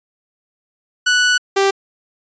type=tone pair in turn; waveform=sawtooth; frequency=1480 / 392 Hz; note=F#6 / G4; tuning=0 / 0 cents; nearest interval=octave + major seventh; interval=2300 cents; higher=first; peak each=-8 dBFS; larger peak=neither; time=1.06-1.38 / 1.56-1.71 s; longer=first; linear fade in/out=10 ms; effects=resampled to 16000 Hz